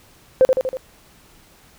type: tone with echo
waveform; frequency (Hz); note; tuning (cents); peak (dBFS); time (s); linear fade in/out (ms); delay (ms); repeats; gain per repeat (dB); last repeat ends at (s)
sine; 519; C5; -14; -7; 0.41-0.45; 0; 80; 4; -4; 0.77
effects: tanh soft clip ceiling -3 dBFS + pink hiss -51 dBFS RMS until 1.78 s